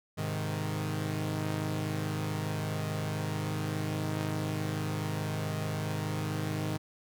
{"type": "chord", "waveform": "sawtooth", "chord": "Ab major", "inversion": "none", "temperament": "equal", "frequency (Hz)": [103.83, 130.81, 155.56], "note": ["Ab2", "C3", "Eb3"], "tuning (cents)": [0, 0, 0], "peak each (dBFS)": [-31, -36, -30], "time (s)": [0.17, 6.78], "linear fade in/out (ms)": 20, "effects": []}